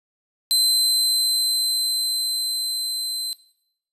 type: tone with level ramp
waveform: sawtooth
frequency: 4077 Hz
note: C8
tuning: 46 cents flat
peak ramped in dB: -13 to -23 dBFS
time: 0.51-3.33 s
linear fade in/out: 0 ms
effects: noise-tail reverb RT60 0.7 s tail -17 dB re dry + resampled to 32000 Hz